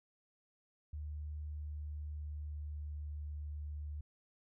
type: tone with pitch glide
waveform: sine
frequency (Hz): 75.1 to 74.37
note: D2 to D2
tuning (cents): +39 to +22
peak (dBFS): -40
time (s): 0.93-4.01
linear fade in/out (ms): 5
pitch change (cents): -17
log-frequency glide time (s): 1.58-3.15
effects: none